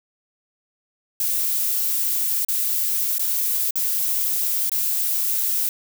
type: noise with dropouts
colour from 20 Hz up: violet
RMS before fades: -22 dBFS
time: 1.2-5.69 s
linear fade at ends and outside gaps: 2 ms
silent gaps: 2.448-2.485 / 3.183-3.194 / 3.708-3.756 / 4.696-4.717 s
effects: none